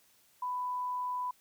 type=tone; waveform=sine; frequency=995 Hz; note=B5; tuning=13 cents sharp; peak=-32 dBFS; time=0.42-1.31 s; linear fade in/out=5 ms; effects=white hiss -66 dBFS RMS until 1.4 s